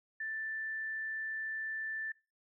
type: tone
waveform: sine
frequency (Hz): 1766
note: A6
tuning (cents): +6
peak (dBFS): -36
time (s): 0.2-2.12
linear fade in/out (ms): 5
effects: noise-tail reverb RT60 0.3 s tail -23 dB re dry